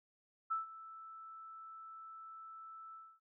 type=tone with ADSR envelope; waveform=sine; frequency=1318.5 Hz; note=E6; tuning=in tune; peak=-32 dBFS; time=0.5-3.2 s; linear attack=17 ms; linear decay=140 ms; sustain=-17 dB; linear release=260 ms; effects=none